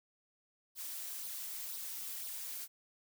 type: noise with flanger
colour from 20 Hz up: blue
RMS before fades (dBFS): -43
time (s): 0.75-2.68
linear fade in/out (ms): 50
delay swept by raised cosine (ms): 0.2 to 4.7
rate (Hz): 2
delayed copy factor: +0.55
effects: none